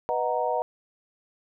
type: chord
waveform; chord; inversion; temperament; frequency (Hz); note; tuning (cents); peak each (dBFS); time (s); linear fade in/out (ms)
sine; B major seventh; none; equal; 493.9 / 622.3 / 740 / 932.3; B4 / D#5 / F#5 / A#5; 0 / 0 / 0 / 0; -29; 0.09-0.62; 0
effects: none